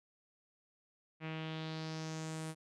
sawtooth tone with low-pass filter sweep, 158.8 Hz, D#3, 36 cents sharp, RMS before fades -42 dBFS, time 1.2-2.55 s, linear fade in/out 50 ms, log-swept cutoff 2400 to 9900 Hz, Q 2.9, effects none

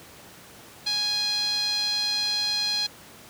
sawtooth tone with band-pass filter, 830.6 Hz, G#5, in tune, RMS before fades -26 dBFS, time 0.86-2.87 s, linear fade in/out 10 ms, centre 4200 Hz, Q 7, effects pink hiss -47 dBFS RMS until 3.29 s + high-pass 100 Hz 12 dB/octave

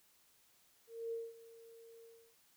sine tone with ADSR envelope, 458.8 Hz, A#4, 28 cents flat, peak -37 dBFS, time 0.87-2.36 s, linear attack 250 ms, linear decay 210 ms, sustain -18 dB, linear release 320 ms, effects white hiss -70 dBFS RMS until 2.56 s

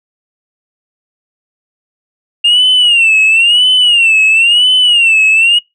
sine tone with vibrato, 2794 Hz, F7, in tune, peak -3 dBFS, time 2.44-5.59 s, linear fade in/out 10 ms, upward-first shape sine, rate 0.98 Hz, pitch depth 140 cents each way, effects noise-tail reverb RT60 0.2 s tail -25 dB re dry + tanh soft clip ceiling -3 dBFS

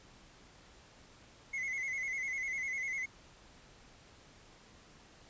triangle tone with vibrato, 2097 Hz, C7, 3 cents sharp, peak -33 dBFS, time 1.53-3.06 s, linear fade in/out 10 ms, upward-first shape square, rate 10 Hz, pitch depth 58 cents each way, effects pink hiss -59 dBFS RMS until 5.29 s + resampled to 16000 Hz

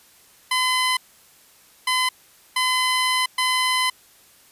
15% pulse tone bursts at uneven times, 1018 Hz, C6, 48 cents flat, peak -12 dBFS, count 4, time 0.51-0.97 / 1.87-2.09 / 2.56-3.26 / 3.38-3.9 s, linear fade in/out 5 ms, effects white hiss -53 dBFS RMS until 4.51 s + resampled to 32000 Hz

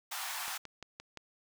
pink high-pass noise, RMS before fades -39 dBFS, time 0.11-0.58 s, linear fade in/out 10 ms, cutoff 740 Hz, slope 48 dB/octave
click train, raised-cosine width 0.2 ms, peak -26 dBFS, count 5, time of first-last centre 0.48-1.173 s, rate 5.77 Hz
effects none

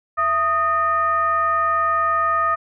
sine tone with frequency modulation, 1244.5 Hz, D#6, in tune, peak -16 dBFS, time 0.17-2.56 s, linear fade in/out 20 ms, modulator 578 Hz, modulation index 0.6, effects none

